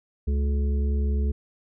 harmonic tone with a mistuned harmonic, 71 Hz, C#2, 42 cents sharp, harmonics 1 / 3 / 5 / 6, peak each -21 / -33 / -42 / -38 dBFS, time 0.27-1.32 s, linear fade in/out 10 ms, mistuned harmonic 1, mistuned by -19 cents, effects none

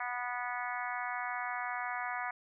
harmonic tone, 245.5 Hz, B3, 10 cents flat, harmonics 3 / 4 / 5 / 6 / 7 / 8 / 9, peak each -40 / -41 / -42 / -43 / -43 / -44 / -45 dBFS, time 0-2.31 s, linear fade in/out 5 ms, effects none

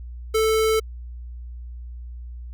square tone, 440 Hz, A4, in tune, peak -18 dBFS, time 0.34-0.8 s, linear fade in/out 10 ms, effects added 60 Hz sine -33 dBFS peak until 2.53 s

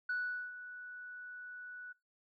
sine tone with ADSR envelope, 1478 Hz, F#6, 2 cents flat, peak -31 dBFS, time 0.09-1.93 s, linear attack 6 ms, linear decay 420 ms, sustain -14 dB, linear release 14 ms, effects noise-tail reverb RT60 0.2 s tail -21 dB re dry + tanh soft clip ceiling -30 dBFS

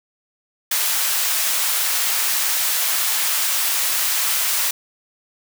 white high-pass noise, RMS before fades -20 dBFS, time 0.71-4.71 s, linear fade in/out 5 ms, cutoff 870 Hz, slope 12 dB/octave, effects none

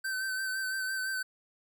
square tone with vibrato, 1538 Hz, G6, 33 cents flat, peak -32 dBFS, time 0.04-1.23 s, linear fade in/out 10 ms, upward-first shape sine, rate 5.9 Hz, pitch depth 29 cents each way, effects none

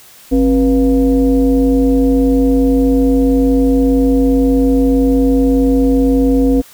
sine tone with frequency modulation, 267.9 Hz, C4, 41 cents sharp, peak -8 dBFS, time 0.31-6.62 s, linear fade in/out 20 ms, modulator 217 Hz, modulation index 0.85, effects white hiss -41 dBFS RMS until 6.73 s

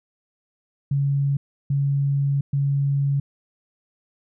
sine tone bursts at uneven times, 140 Hz, C#3, 18 cents sharp, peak -18 dBFS, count 3, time 0.91-1.37 / 1.7-2.41 / 2.53-3.2 s, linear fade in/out 5 ms, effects none

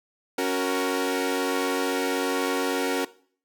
sawtooth chord, F# major, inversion second, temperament equal, 277.2 / 370 / 466.2 Hz, C#4 / F#4 / A#4, 0 / 0 / 0 cents, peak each -24 dBFS, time 0.38-3.05 s, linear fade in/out 5 ms, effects noise-tail reverb RT60 0.5 s tail -19 dB re dry

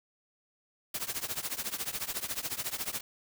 white noise with tremolo, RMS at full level -32 dBFS, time 0.94-3.01 s, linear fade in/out 5 ms, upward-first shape triangle, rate 14 Hz, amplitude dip 95%, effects none

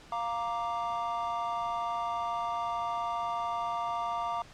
triangle chord, Bb major, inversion second, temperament equal, 698.5 / 932.3 / 1174.7 Hz, F5 / Bb5 / D6, 0 / 0 / 0 cents, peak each -33 dBFS, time 0.12-4.42 s, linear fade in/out 2 ms, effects pink hiss -53 dBFS RMS until 4.53 s + low-pass 6000 Hz 12 dB/octave

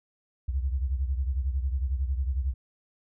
sine beating tone pair, 64.5 / 75.5 Hz, C2 / D2, -24 / +48 cents, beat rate 11 Hz, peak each -26 / -32 dBFS, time 0.48-2.54 s, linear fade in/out 10 ms, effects none

